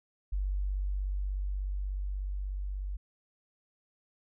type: tone with level ramp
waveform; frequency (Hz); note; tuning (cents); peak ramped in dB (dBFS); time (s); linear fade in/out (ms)
sine; 48.28; G1; -26; -28 to -33; 0.32-2.97; 10
effects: none